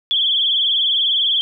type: tone with vibrato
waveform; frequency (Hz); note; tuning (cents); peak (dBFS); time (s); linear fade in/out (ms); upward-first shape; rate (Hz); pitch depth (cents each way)
sine; 3296; G#7; -14; -14; 0.11-1.41; 0; sine; 20; 90
effects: none